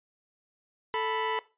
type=tone pair together; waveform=sawtooth; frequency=440 / 987.8 Hz; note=A4 / B5; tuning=0 / 0 cents; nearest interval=octave + major second; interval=1400 cents; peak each=-27 / -26 dBFS; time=0.94-1.39 s; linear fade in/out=0 ms; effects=noise-tail reverb RT60 0.3 s tail -19 dB re dry + resampled to 8000 Hz